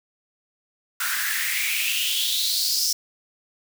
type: noise with high-pass filter sweep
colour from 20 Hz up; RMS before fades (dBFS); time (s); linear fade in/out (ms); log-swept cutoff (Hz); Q
white; -24; 1-2.93; 5; 1400 to 5500; 6.1
effects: none